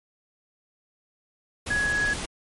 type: tone in noise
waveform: sine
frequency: 1675 Hz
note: G#6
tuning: 14 cents sharp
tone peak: -22 dBFS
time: 1.7-2.14 s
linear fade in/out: 10 ms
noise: pink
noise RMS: -32 dBFS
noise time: 1.66-2.26 s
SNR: +7 dB
effects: MP3 48 kbps